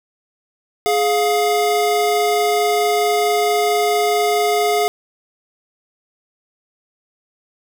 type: tone pair together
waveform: square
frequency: 418.7 / 706 Hz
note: G#4 / F5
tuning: +14 / +19 cents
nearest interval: major sixth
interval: 905 cents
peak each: -18 dBFS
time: 0.86-4.88 s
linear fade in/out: 0 ms
effects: none